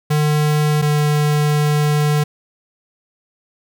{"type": "tone pair in turn", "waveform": "square", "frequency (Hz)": [150.4, 149.02], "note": ["D3", "D3"], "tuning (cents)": [42, 26], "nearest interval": "unison", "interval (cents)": 16, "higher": "first", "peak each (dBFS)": -14, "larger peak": "neither", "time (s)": [[0.1, 0.82], [0.82, 2.24]], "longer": "second", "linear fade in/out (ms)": 10, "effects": []}